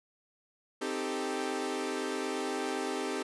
sawtooth chord, A half-diminished seventh, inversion first, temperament equal, 261.6 / 311.1 / 392 / 440 Hz, C4 / Eb4 / G4 / A4, 0 / 0 / 0 / 0 cents, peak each -34 / -35 / -32 / -35 dBFS, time 0.81-3.23 s, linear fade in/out 10 ms, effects resampled to 24000 Hz

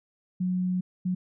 sine tone bursts at uneven times, 182.5 Hz, F#3, 24 cents flat, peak -24 dBFS, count 2, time 0.4-0.81 / 1.05-1.15 s, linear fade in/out 10 ms, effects none

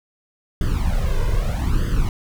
brown noise with flanger, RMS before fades -19 dBFS, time 0.61-2.09 s, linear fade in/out 2 ms, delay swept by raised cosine 0.62 to 2.02 ms, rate 0.8 Hz, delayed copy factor +0.9, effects none

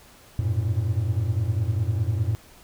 triangle tone cluster, 91.2 / 106.5 / 116.4 Hz, F#2 / G#2 / A#2, -24 / +44 / -2 cents, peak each -24 dBFS, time 0.39-2.35 s, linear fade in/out 0 ms, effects pink hiss -51 dBFS RMS until 2.63 s

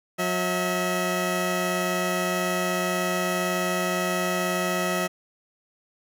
15% pulse tone pair together, 180.7 / 643.9 Hz, F#3 / E5, -41 / -41 cents, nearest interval octave + minor seventh, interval 2200 cents, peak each -20 dBFS, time 0.18-5.08 s, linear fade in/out 20 ms, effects none

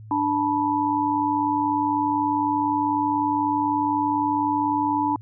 sine tone cluster, 293.9 / 876 / 976 Hz, D4 / A5 / B5, +1 / -8 / -21 cents, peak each -24 dBFS, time 0.11-5.16 s, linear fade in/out 2 ms, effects added 108 Hz sine -39 dBFS peak until 5.21 s

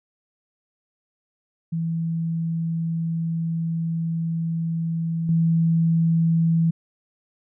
sine tone with level steps, 164.81 Hz, E3, in tune, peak -22 / -16 dBFS, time 1.72-6.71 s, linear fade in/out 10 ms, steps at 5.29 s, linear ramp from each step 2 ms, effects none

